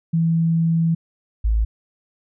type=tone pair in turn; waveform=sine; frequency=164.81 / 54.56 Hz; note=E3 / A1; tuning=0 / -14 cents; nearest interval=octave + perfect fifth; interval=1914 cents; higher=first; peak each=-15 dBFS; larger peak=neither; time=0.13-0.95 / 1.44-1.65 s; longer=first; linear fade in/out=10 ms; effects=none